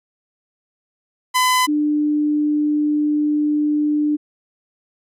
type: tone pair in turn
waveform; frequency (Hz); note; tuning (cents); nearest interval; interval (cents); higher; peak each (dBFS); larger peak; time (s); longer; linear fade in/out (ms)
sawtooth / sine; 1010 / 298.3; B5 / D4; +39 / +27; octave + major sixth; 2112; first; -10 / -15; first; 1.34-1.67 / 1.67-4.17; second; 20
effects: resampled to 32000 Hz